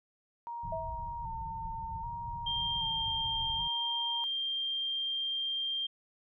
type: tone with vibrato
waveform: sine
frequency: 923 Hz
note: A#5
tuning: 17 cents flat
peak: -37 dBFS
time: 0.47-4.24 s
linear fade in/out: 0 ms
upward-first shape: square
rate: 0.64 Hz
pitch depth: 32 cents each way
type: low-pass noise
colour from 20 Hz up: pink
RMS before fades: -44 dBFS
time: 0.63-3.68 s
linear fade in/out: 5 ms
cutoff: 180 Hz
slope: 96 dB/octave
type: tone with exponential decay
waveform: sine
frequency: 650 Hz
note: E5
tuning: 24 cents flat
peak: -32 dBFS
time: 0.72-1.23 s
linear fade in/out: 5 ms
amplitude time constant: 110 ms
type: tone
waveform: sine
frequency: 3184 Hz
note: G7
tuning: 26 cents sharp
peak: -31 dBFS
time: 2.46-5.87 s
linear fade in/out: 10 ms
effects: none